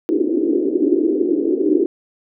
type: band-pass noise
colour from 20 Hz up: white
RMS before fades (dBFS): -17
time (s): 0.09-1.86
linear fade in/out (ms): 0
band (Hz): 290 to 380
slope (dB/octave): 48
effects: none